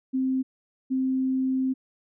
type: tone pair in turn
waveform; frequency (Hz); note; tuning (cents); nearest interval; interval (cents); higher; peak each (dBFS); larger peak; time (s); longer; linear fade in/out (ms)
sine; 261.6 / 261.6; C4 / C4; 0 / 0; unison; 0; neither; -22; neither; 0.13-0.43 / 0.9-1.74; second; 20
effects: none